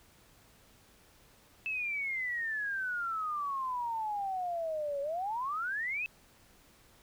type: exponential two-way sweep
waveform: sine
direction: down then up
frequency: 2637 to 552 to 2637 Hz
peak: -32 dBFS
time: 1.66-6.06 s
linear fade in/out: 0 ms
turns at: 5.01 s
effects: pink hiss -62 dBFS RMS until 7.02 s